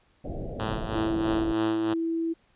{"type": "low-pass noise", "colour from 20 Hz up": "pink", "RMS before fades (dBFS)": -34, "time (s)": [0.24, 1.53], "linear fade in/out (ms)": 10, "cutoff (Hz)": 740, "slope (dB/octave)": 96}
{"type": "tone with tremolo", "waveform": "5% pulse", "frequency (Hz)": 110, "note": "A2", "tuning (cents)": 0, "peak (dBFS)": -17, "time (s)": [0.59, 1.94], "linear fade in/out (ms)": 10, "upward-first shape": "sine", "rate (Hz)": 3.1, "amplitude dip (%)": 60}
{"type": "tone", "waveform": "sine", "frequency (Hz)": 329.6, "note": "E4", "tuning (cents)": 0, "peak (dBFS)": -25, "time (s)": [0.94, 2.34], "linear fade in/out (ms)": 20}
{"effects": ["pink hiss -65 dBFS RMS until 2.55 s", "resampled to 8000 Hz"]}